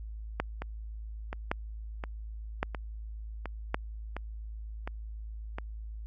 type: two click trains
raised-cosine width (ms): 0.5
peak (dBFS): -21 / -13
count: 8 / 4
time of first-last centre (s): 0.62-5.585 / 0.4-3.744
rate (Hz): 1.41 / 0.897
effects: added 54 Hz sine -38 dBFS peak until 6.06 s